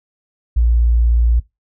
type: tone with tanh clipping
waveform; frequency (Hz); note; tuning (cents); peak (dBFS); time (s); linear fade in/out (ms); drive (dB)
triangle; 58.27; A#1; 0; -10; 0.56-1.4; 10; 4
effects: noise-tail reverb RT60 0.2 s tail -21 dB re dry